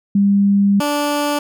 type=tone pair in turn; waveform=sine / 15% pulse; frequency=200 / 291.8 Hz; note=G3 / D4; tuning=+35 / -11 cents; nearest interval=perfect fifth; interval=654 cents; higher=second; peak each=-10 / -10 dBFS; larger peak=neither; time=0.15-0.8 / 0.8-1.39 s; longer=first; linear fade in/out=5 ms; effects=none